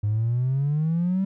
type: exponential sweep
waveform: triangle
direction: up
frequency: 102 to 196 Hz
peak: -17 dBFS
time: 0.03-1.25 s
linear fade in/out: 10 ms
effects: tanh soft clip ceiling -17 dBFS